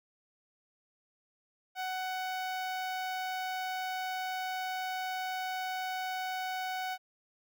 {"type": "tone with notch filter", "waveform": "sawtooth", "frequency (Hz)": 746, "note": "F#5", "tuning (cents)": 14, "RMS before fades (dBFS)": -36, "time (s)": [1.75, 6.98], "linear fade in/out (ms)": 50, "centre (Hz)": 8900, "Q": 0.86, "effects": []}